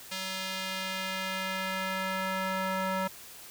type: tone with band-pass filter sweep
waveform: square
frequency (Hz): 189.1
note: F#3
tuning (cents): +38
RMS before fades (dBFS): -33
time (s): 0.11-3.08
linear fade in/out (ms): 10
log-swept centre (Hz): 4100 to 1100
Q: 0.94
effects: white hiss -48 dBFS RMS until 3.5 s